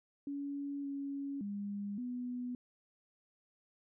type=tone with pitch steps; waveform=sine; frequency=282.5 / 279 / 202.5 / 247 Hz; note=C#4 / C#4 / G#3 / B3; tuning=+33 / +11 / -43 / 0 cents; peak=-37 dBFS; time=0.27-2.55 s; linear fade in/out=2 ms; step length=570 ms; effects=none